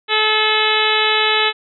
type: harmonic tone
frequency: 431.8 Hz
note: A4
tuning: 33 cents flat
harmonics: 1 / 2 / 3 / 4 / 5 / 6 / 7 / 8 / 9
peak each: -22 / -22 / -22 / -22 / -22 / -22 / -22 / -22 / -22 dBFS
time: 0.08-1.53 s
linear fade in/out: 50 ms
effects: none